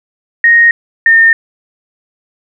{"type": "tone pair in turn", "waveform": "sine", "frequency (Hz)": [1864.7, 1821.1], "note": ["A#6", "A#6"], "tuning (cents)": [0, -41], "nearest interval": "unison", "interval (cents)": 41, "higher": "first", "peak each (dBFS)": -3, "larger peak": "neither", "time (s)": [[0.44, 0.71], [1.06, 1.33]], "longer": "neither", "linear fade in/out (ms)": 2, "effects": []}